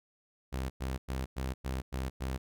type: tone bursts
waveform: sawtooth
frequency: 65.41 Hz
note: C2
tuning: in tune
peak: -29 dBFS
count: 7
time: 0.52-2.38 s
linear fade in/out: 20 ms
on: 180 ms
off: 100 ms
effects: none